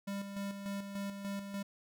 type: tone with tremolo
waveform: square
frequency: 199 Hz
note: G3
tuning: 26 cents sharp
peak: -37 dBFS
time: 0.07-1.63 s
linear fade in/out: 10 ms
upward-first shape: square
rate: 3.4 Hz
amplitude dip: 50%
effects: none